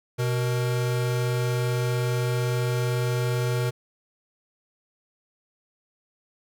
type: tone pair together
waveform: square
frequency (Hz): 124.65 / 469.6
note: B2 / A#4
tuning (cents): +16 / +13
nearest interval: octave + major seventh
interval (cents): 2297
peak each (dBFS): -24 / -32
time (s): 0.18-3.71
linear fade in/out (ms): 20
effects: none